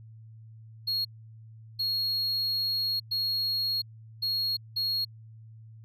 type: tone bursts at uneven times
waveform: triangle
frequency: 4299 Hz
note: C8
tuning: 46 cents sharp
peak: -25 dBFS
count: 5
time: 0.87-1.05 / 1.79-3 / 3.11-3.82 / 4.22-4.57 / 4.76-5.05 s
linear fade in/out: 10 ms
effects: added 111 Hz sine -46 dBFS peak until 5.84 s